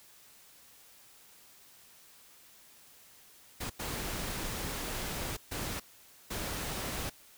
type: noise bursts at uneven times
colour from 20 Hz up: pink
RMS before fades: -37 dBFS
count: 4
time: 3.6-3.7 / 3.79-5.37 / 5.51-5.8 / 6.3-7.1 s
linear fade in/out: 10 ms
effects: white hiss -58 dBFS RMS until 7.37 s